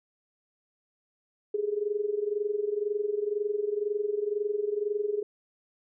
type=tone with amplitude modulation; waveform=sine; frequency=415.3 Hz; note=G#4; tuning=in tune; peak=-23 dBFS; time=1.54-5.23 s; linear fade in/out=5 ms; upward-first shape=sine; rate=22 Hz; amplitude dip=80%; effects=none